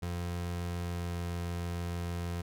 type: tone with pitch glide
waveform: 30% pulse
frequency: 87.31 to 86.56 Hz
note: F2 to F2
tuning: 0 to -15 cents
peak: -31 dBFS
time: 0.02-2.42 s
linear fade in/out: 10 ms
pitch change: -15 cents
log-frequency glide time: 0.78-1.18 s
effects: none